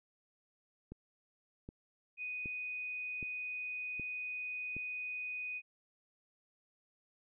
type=click train; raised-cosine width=3 ms; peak=-33 dBFS; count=6; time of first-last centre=0.92-4.766 s; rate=1.3 Hz
type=tone; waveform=sine; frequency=2489 Hz; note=D#7; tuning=in tune; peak=-38 dBFS; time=2.17-5.62 s; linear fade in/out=50 ms
effects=none